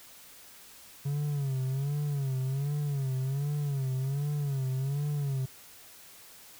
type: tone with vibrato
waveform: triangle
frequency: 138.59 Hz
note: C#3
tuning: in tune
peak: -26 dBFS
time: 1.05-5.46 s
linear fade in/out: 10 ms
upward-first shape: sine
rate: 1.3 Hz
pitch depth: 110 cents each way
effects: white hiss -52 dBFS RMS until 6.59 s